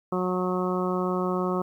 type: harmonic tone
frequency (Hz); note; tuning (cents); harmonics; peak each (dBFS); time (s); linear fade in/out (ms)
182.6; F#3; -23; 1 / 2 / 3 / 4 / 5 / 6 / 7; -28 / -28 / -33 / -36 / -38 / -33 / -35; 0.12-1.62; 5
effects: 10-bit